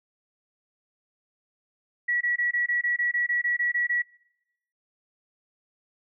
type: tone bursts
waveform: sine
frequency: 1932 Hz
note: B6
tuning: 39 cents flat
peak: -22 dBFS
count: 13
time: 2.08-4.022 s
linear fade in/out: 10 ms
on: 130 ms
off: 21 ms
effects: noise-tail reverb RT60 0.9 s tail -23 dB re dry